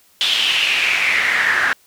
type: noise with band-pass filter sweep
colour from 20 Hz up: pink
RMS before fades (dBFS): -17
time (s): 0.21-1.73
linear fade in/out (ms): 0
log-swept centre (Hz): 3400 to 1600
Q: 5.6
effects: white hiss -54 dBFS RMS until 1.86 s